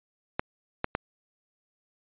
clicks, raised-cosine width 0.5 ms, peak -11 dBFS, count 3, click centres 0.395 / 0.844 / 0.951 s, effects resampled to 8000 Hz

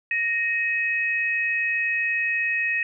sine tone pair together, 1864.7 / 2548 Hz, A#6 / D#7, 0 / +41 cents, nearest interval perfect fourth, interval 541 cents, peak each -24 dBFS, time 0.11-2.83 s, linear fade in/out 2 ms, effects none

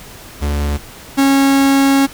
45% pulse tone pair in turn, 72.6 / 274.1 Hz, D2 / C#4, -19 / -19 cents, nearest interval octave + major seventh, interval 2300 cents, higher second, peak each -15 / -9 dBFS, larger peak second, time 0.41-0.78 / 1.17-2.07 s, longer second, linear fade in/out 20 ms, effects pink hiss -36 dBFS RMS until 2.13 s

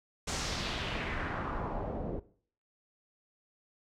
pink noise with low-pass filter sweep, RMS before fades -36 dBFS, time 0.27-2.2 s, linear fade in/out 10 ms, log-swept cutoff 7500 to 430 Hz, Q 1.8, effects noise-tail reverb RT60 0.5 s tail -18 dB re dry

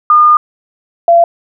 sine tone pair in turn, 1215 / 681.9 Hz, D#6 / F5, -42 / -42 cents, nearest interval minor seventh, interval 1000 cents, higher first, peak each -3 dBFS, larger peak neither, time 0.1-0.37 / 1.08-1.24 s, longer first, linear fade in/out 2 ms, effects none

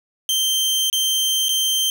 sawtooth tone with dropouts, 3136 Hz, G7, in tune, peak -14 dBFS, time 0.29-1.9 s, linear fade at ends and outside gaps 1 ms, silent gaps 0.9-0.928 / 1.485-1.491 s, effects none

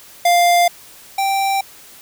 square tone pair in turn, 698.5 / 782.9 Hz, F5 / G5, 0 / -2 cents, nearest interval major second, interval 198 cents, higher second, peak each -11 / -16 dBFS, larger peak first, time 0.25-0.68 / 1.18-1.61 s, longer neither, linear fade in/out 5 ms, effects white hiss -42 dBFS RMS until 2.01 s

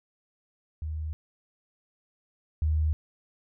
sine tone pair in turn, 77.78 / 77.5 Hz, D#2 / D#2, 0 / -6 cents, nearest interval unison, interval 6 cents, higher first, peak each -30 / -22 dBFS, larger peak second, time 0.82-1.13 / 2.62-2.93 s, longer neither, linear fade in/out 0 ms, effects none

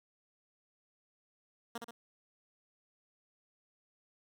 10% pulse tone with echo, 233.1 Hz, A#3, in tune, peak -30 dBFS, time 1.75-1.78 s, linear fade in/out 5 ms, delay 65 ms, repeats 2, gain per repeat -4 dB, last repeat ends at 1.91 s, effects none

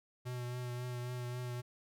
square tone with vibrato, 123.47 Hz, B2, in tune, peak -39 dBFS, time 0.25-1.62 s, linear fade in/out 20 ms, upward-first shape triangle, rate 3.7 Hz, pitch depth 25 cents each way, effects none

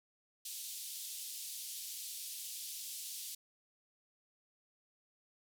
white band-pass noise, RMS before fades -45 dBFS, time 0.45-3.35 s, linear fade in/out 5 ms, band 3200 to 14000 Hz, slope 24 dB/octave, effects none

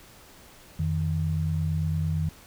sine tone pair together, 88.1 / 156.98 Hz, F2 / D#3, +16 / +16 cents, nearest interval minor seventh, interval 1000 cents, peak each -27 / -26 dBFS, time 0.79-2.29 s, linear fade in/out 5 ms, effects pink hiss -51 dBFS RMS until 2.46 s

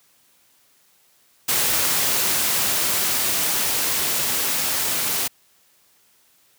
white noise with level ramp, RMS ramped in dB -20 to -23 dBFS, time 1.48-5.28 s, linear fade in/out 10 ms, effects white hiss -59 dBFS RMS until 6.58 s + high-pass 80 Hz 12 dB/octave

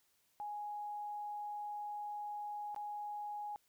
sine tone with dropouts, 831 Hz, G#5, 1 cent sharp, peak -40 dBFS, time 0.4-3.56 s, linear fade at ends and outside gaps 0 ms, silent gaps 2.746-2.762 s, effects white hiss -75 dBFS RMS until 3.68 s

